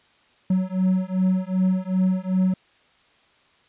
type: beating tone pair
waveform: triangle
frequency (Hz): 185 / 187.6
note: F#3 / F#3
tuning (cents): 0 / +24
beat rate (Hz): 2.6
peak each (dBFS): -20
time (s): 0.5-2.54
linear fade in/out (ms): 5
effects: white hiss -59 dBFS RMS until 3.68 s + resampled to 8000 Hz